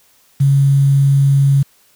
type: tone with quantisation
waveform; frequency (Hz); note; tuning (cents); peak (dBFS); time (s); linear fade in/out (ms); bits
sine; 138.59; C#3; 0; -8; 0.4-1.63; 10; 6
effects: white hiss -53 dBFS RMS until 1.95 s